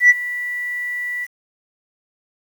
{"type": "tone with ADSR envelope", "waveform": "sine", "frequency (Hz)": 1962, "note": "B6", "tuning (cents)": -12, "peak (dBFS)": -3, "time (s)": [0, 1.27], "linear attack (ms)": 97, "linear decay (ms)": 31, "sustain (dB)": -19, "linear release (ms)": 37, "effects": ["tanh soft clip ceiling -3 dBFS", "7-bit"]}